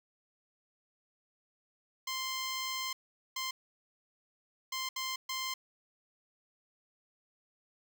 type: tone bursts at uneven times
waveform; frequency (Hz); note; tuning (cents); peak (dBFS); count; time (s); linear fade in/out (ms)
10% pulse; 1046.5; C6; 0; -26; 5; 2.07-2.93 / 3.36-3.51 / 4.72-4.89 / 4.96-5.16 / 5.29-5.54; 5
effects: none